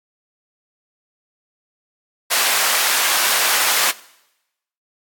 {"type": "high-pass noise", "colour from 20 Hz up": "pink", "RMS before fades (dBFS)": -17, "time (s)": [2.3, 3.92], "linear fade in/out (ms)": 20, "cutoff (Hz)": 980, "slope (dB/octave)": 12, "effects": ["noise-tail reverb RT60 0.9 s tail -21 dB re dry", "AAC 64 kbps"]}